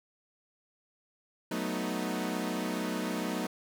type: chord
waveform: sawtooth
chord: B dominant seventh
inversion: second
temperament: equal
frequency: 185 / 220 / 246.9 / 311.1 Hz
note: F#3 / A3 / B3 / D#4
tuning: 0 / 0 / 0 / 0 cents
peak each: -33 dBFS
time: 1.51-3.47 s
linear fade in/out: 5 ms
effects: none